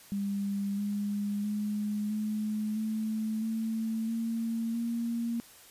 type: tone with pitch steps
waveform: sine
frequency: 200 / 204.4 / 209 / 213.6 / 218.4 / 223.2 / 228.2 / 233.2 Hz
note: G3 / G#3 / G#3 / G#3 / A3 / A3 / A#3 / A#3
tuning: +35 / -27 / +11 / +49 / -13 / +25 / -37 / +1 cents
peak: -29 dBFS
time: 0.12-5.4 s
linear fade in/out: 0 ms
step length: 660 ms
effects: white hiss -54 dBFS RMS until 5.7 s + resampled to 32000 Hz